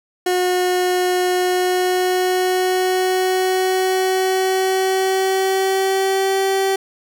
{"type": "tone with pitch glide", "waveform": "30% pulse", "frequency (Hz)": [362.7, 386.5], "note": ["F#4", "G4"], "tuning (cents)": [-34, -24], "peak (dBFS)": -13, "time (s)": [0.26, 6.76], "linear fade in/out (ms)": 5, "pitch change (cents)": 110, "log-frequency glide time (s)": [1.34, 6.39], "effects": []}